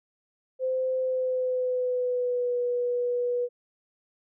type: tone with pitch glide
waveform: sine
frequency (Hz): 517 to 488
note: C5 to B4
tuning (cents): -21 to -21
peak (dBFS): -24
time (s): 0.59-3.49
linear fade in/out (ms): 50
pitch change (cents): -100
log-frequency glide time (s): 0.99-2.58
effects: none